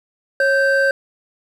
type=tone pair together; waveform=triangle; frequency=548.5 / 1560 Hz; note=C#5 / G6; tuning=-18 / -9 cents; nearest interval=octave + tritone; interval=1809 cents; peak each=-14 dBFS; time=0.4-0.91 s; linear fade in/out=2 ms; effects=none